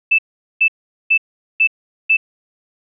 sine tone bursts, 2637 Hz, E7, in tune, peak -9 dBFS, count 5, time 0.11-2.17 s, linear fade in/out 10 ms, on 76 ms, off 420 ms, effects none

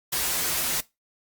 white noise with comb filter, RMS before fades -26 dBFS, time 0.12-0.81 s, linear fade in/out 10 ms, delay 10 ms, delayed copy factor -0.65, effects noise-tail reverb RT60 0.2 s tail -19 dB re dry + Opus 48 kbps

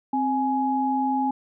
sine tone pair together, 262.9 / 836.7 Hz, C4 / G#5, +8 / +13 cents, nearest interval octave + minor sixth, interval 2005 cents, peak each -24 / -23 dBFS, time 0.13-1.31 s, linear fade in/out 5 ms, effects none

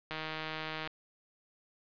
click train, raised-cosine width 0.3 ms, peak -22 dBFS, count 121, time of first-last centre 0.11-0.874 s, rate 157 Hz, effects resampled to 11025 Hz + 10-bit

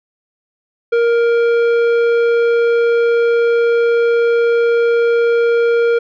sine tone with tanh clipping, 468.1 Hz, A#4, 7 cents sharp, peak -12 dBFS, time 0.92-5.99 s, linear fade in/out 10 ms, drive 11 dB, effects none

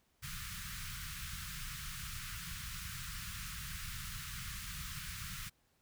pink band-stop noise, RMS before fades -44 dBFS, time 0.22-5.5 s, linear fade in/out 20 ms, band 180 to 1200 Hz, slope 48 dB/octave, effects pink hiss -75 dBFS RMS until 5.81 s

